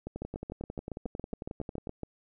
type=two click trains; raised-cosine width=2 ms; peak=-23 / -24 dBFS; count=14 / 21; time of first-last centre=0.22-2.033 / 0.07-1.872 s; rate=7.17 / 11.1 Hz; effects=none